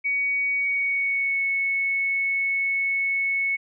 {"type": "tone with pitch glide", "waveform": "sine", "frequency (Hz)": [2250, 2206], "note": ["C#7", "C#7"], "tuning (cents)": [25, -9], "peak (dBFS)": -21, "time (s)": [0.04, 3.57], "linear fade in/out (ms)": 20, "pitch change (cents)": -34, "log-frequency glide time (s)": [0.58, 1.43], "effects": []}